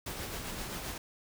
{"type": "noise with tremolo", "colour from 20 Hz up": "pink", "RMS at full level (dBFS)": -38, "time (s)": [0.06, 0.98], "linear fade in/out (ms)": 5, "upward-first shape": "sine", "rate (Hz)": 7.6, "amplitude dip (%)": 35, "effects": []}